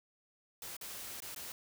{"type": "noise with dropouts", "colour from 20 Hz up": "white", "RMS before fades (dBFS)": -45, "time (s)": [0.62, 1.52], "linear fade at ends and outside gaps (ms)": 2, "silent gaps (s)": [[0.767, 0.811], [1.203, 1.221], [1.347, 1.361]], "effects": []}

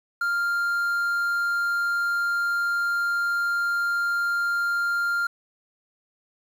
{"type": "tone with quantisation", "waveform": "triangle", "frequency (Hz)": 1396.9, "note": "F6", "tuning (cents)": 0, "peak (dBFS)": -20, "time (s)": [0.21, 5.27], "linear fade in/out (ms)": 5, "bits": 8, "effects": []}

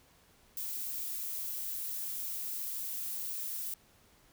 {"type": "noise", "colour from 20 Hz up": "violet", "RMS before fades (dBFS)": -38, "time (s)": [0.57, 3.74], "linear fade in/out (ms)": 2, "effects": ["pink hiss -64 dBFS RMS until 4.32 s"]}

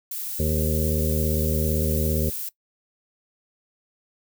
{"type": "noise", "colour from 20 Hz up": "violet", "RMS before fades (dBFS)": -31, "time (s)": [0.11, 2.49], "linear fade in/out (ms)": 5}
{"type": "harmonic tone", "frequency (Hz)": 77.6, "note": "D#2", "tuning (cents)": -4, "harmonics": [1, 2, 3, 5, 6, 7], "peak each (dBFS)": [-24, -27, -29, -31, -32, -32], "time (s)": [0.39, 2.3], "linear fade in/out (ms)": 10}
{"effects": ["noise-tail reverb RT60 0.1 s tail -19 dB re dry"]}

